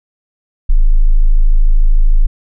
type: tone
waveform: sine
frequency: 26.68 Hz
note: G#0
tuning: 48 cents sharp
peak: -4 dBFS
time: 0.69-2.27 s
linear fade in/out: 10 ms
effects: none